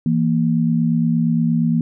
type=tone pair together; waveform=sine; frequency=164.81 / 233.4 Hz; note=E3 / A#3; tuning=0 / +2 cents; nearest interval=tritone; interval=602 cents; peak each=-17 dBFS; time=0.06-1.81 s; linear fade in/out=2 ms; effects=none